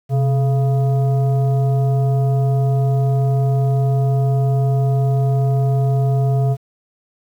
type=tone with frequency modulation; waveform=sine; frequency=130.81 Hz; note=C3; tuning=in tune; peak=-13 dBFS; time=0.09-6.57 s; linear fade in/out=50 ms; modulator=556 Hz; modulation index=0.45; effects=8-bit